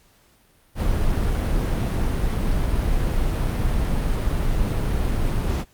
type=noise; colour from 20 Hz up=brown; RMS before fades=-21 dBFS; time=0.75-5.65 s; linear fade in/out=50 ms; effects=pink hiss -58 dBFS RMS until 5.73 s + Opus 48 kbps